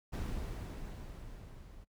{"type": "noise with level ramp", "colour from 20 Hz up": "brown", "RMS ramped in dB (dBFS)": [-36, -54], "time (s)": [0.12, 1.85], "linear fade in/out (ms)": 20, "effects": ["noise-tail reverb RT60 0.1 s tail -23 dB re dry"]}